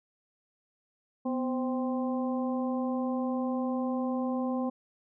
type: harmonic tone with a mistuned harmonic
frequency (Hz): 261.2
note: C4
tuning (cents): -3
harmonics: 1 / 2 / 3 / 4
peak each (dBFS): -29 / -35 / -39 / -41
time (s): 1.25-4.7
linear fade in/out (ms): 10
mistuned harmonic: 1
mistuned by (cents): -75
effects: none